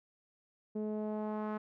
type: tone with low-pass filter sweep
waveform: sawtooth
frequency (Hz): 213.2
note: G#3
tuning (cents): +46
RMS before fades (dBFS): -37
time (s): 0.75-1.58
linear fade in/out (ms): 10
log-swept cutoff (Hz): 430 to 1300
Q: 1.7
effects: none